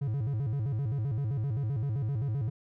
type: tone with vibrato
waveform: triangle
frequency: 123.47 Hz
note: B2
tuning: in tune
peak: -26 dBFS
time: 0.01-2.5 s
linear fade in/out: 10 ms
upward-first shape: square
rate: 7.7 Hz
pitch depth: 230 cents each way
effects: none